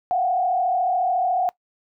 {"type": "tone with frequency modulation", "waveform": "sine", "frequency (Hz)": 730, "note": "F#5", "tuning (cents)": -24, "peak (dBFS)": -18, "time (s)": [0.11, 1.49], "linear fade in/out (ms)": 0, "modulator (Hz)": 34, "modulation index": 1, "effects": ["noise-tail reverb RT60 0.1 s tail -21 dB re dry"]}